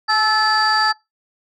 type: tone cluster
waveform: sine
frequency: 858 / 1311 / 1738 / 4651 Hz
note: A5 / E6 / A6 / D8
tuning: -44 / -10 / -22 / -18 cents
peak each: -18 dBFS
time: 0.08-0.93 s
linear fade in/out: 20 ms
effects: noise-tail reverb RT60 0.2 s tail -22 dB re dry + tanh soft clip ceiling -8 dBFS